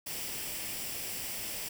white noise with comb filter, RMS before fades -38 dBFS, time 0.06-1.69 s, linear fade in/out 10 ms, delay 0.38 ms, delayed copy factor +0.5, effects none

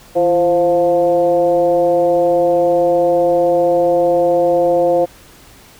sine tone with frequency modulation, 523.3 Hz, C5, in tune, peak -10 dBFS, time 0.15-5.06 s, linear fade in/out 20 ms, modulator 182 Hz, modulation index 0.89, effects pink hiss -43 dBFS RMS until 5.79 s

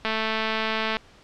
click train, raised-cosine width 0.3 ms, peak -10 dBFS, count 203, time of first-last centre 0.05-0.968 s, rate 220 Hz, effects pink hiss -52 dBFS RMS until 1.23 s + low-pass 5000 Hz 12 dB/octave

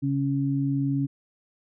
sine tone pair together, 138.12 / 277.2 Hz, C#3 / C#4, -6 / 0 cents, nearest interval octave, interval 1206 cents, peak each -25 dBFS, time 0.02-1.07 s, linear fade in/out 20 ms, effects none

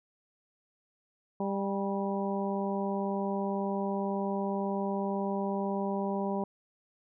harmonic tone with a mistuned harmonic, 198 Hz, G3, 18 cents sharp, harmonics 1 / 2 / 3 / 4 / 5, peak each -32 / -35 / -37 / -38 / -39 dBFS, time 1.4-6.44 s, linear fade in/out 2 ms, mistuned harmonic 5, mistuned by -32 cents, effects none

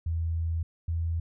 sine tone pair in turn, 82.41 / 82.98 Hz, E2 / E2, 0 / +12 cents, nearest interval unison, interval 12 cents, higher second, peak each -26 dBFS, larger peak neither, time 0.06-0.63 / 0.88-1.2 s, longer first, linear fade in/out 5 ms, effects none

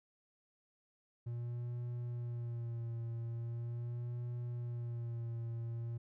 triangle tone with vibrato, 118.4 Hz, A#2, 27 cents sharp, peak -36 dBFS, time 1.26-5.98 s, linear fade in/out 10 ms, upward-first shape sine, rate 0.41 Hz, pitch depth 36 cents each way, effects none

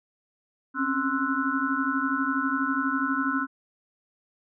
sine tone cluster, 264.1 / 276.3 / 1047 / 1324 / 1476 Hz, C4 / C#4 / C6 / E6 / F#6, +16 / -6 / +1 / +7 / -5 cents, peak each -30 / -29 / -33 / -30 / -29 dBFS, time 0.74-3.47 s, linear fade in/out 50 ms, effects none

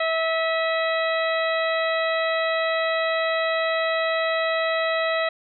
harmonic tone with a mistuned harmonic, 650 Hz, E5, 24 cents flat, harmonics 1 / 2 / 3 / 4 / 5 / 6, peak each -23 / -28 / -27 / -33 / -36 / -33 dBFS, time 0-5.29 s, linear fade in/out 5 ms, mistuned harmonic 4, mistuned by -35 cents, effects none

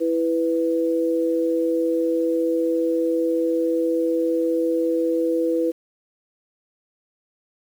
sine tone pair together, 330.1 / 495.5 Hz, E4 / B4, +2 / +6 cents, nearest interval perfect fifth, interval 704 cents, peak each -21 / -21 dBFS, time 0-5.72 s, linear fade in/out 20 ms, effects 8-bit

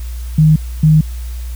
sine tone pair in turn, 155.3 / 155.3 Hz, D#3 / D#3, -3 / -3 cents, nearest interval unison, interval 0 cents, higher neither, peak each -5 / -5 dBFS, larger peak neither, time 0.38-0.56 / 0.83-1.01 s, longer neither, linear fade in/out 5 ms, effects added 60 Hz sine -21 dBFS peak until 1.55 s + white hiss -40 dBFS RMS until 1.55 s

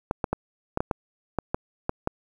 clicks, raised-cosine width 1 ms, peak -10 dBFS, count 10, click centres 0.111 / 0.242 / 0.33 / 0.774 / 0.805 / 0.912 / 1.387 / 1.545 / 1.894 / 2.074 s, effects 8-bit

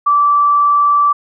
sine tone, 1162 Hz, D6, 19 cents flat, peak -8 dBFS, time 0.06-1.13 s, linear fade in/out 10 ms, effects none

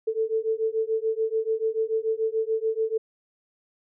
sine beating tone pair, 440 / 446.9 Hz, A4 / A4, 0 / +27 cents, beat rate 6.9 Hz, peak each -26 dBFS, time 0.07-2.98 s, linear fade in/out 10 ms, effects none

